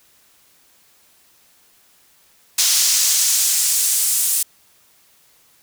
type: noise with high-pass filter sweep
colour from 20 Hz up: brown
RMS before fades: -17 dBFS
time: 2.58-4.43 s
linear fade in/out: 5 ms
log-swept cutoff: 5400 to 9100 Hz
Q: 1.4
effects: white hiss -55 dBFS RMS until 5.62 s